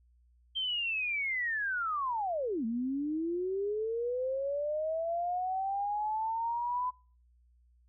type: linear two-way sweep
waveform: sine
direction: down then up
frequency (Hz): 3168 to 220 to 1009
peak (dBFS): -30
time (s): 0.55-6.91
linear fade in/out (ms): 20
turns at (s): 2.65
effects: noise-tail reverb RT60 0.4 s tail -24 dB re dry + added 60 Hz sine -62 dBFS peak until 7.88 s